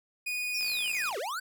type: tone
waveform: 40% pulse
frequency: 2471 Hz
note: D#7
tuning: 13 cents flat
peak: -30 dBFS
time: 0.26-1.1 s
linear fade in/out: 10 ms
type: linear two-way sweep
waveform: square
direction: down then up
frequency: 5680 to 370 to 1578 Hz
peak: -33 dBFS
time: 0.54-1.4 s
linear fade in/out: 10 ms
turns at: 1.18 s
type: click train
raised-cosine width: 0.2 ms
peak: -29 dBFS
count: 31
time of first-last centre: 0.61-1.146 s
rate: 56 Hz
effects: none